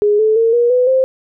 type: tone with pitch steps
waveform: sine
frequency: 415.3 / 434.9 / 455.5 / 477.1 / 499.6 / 523.2 Hz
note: G#4 / A4 / A#4 / A#4 / B4 / C5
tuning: 0 / -20 / -40 / +40 / +20 / 0 cents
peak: -9 dBFS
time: 0.02-1.04 s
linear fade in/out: 0 ms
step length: 170 ms
effects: none